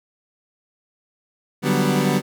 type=chord; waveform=30% pulse; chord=G major seventh; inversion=second; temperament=equal; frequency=146.83 / 185 / 196 / 246.9 Hz; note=D3 / F#3 / G3 / B3; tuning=0 / 0 / 0 / 0 cents; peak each=-20 dBFS; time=1.62-2.22 s; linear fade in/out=50 ms; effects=none